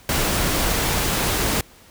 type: noise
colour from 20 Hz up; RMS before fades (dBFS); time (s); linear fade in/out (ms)
pink; -21; 0.09-1.61; 2
effects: pink hiss -49 dBFS RMS until 1.9 s